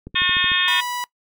click train, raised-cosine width 3 ms, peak -21 dBFS, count 7, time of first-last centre 0.07-0.518 s, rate 13.4 Hz
harmonic tone, 361.4 Hz, F#4, 41 cents flat, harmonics 3 / 4 / 5 / 6 / 7 / 8 / 9 / 10, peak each -28 / -31 / -22 / -31 / -23 / -32 / -22 / -23 dBFS, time 0.15-0.81 s, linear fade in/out 10 ms
sawtooth tone, 981 Hz, B5, 12 cents flat, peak -21 dBFS, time 0.68-1.04 s, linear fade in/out 0 ms
effects noise-tail reverb RT60 0.1 s tail -21 dB re dry

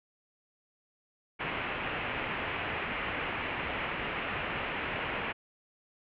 white low-pass noise, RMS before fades -35 dBFS, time 1.39-5.33 s, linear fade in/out 20 ms, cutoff 2800 Hz, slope 48 dB/octave, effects none

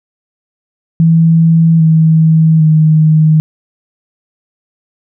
sine tone with pitch steps, 164 / 160.07 / 156.23 Hz, E3 / D#3 / D#3, -9 / +49 / +7 cents, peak -4 dBFS, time 1-3.4 s, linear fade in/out 0 ms, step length 800 ms, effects none

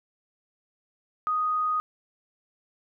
sine tone, 1244.5 Hz, D#6, in tune, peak -23 dBFS, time 1.27-1.8 s, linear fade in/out 0 ms, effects none

